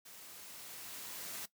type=noise with level ramp; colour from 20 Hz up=white; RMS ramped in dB=-54 to -43 dBFS; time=0.05-1.46 s; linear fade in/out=10 ms; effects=noise-tail reverb RT60 0.1 s tail -17 dB re dry + high-pass 100 Hz 12 dB/octave